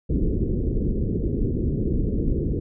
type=low-pass noise; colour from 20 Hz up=pink; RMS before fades=-23 dBFS; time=0.09-2.6 s; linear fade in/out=10 ms; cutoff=440 Hz; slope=48 dB/octave; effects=none